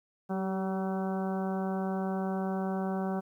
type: harmonic tone with a mistuned harmonic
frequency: 190 Hz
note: F#3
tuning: 46 cents sharp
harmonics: 1 / 2 / 3 / 4 / 5 / 6 / 7 / 8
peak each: -31 / -37 / -40 / -38 / -45 / -47 / -48 / -49 dBFS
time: 0.29-3.21 s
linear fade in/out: 20 ms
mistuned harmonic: 2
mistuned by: +23 cents
effects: 11-bit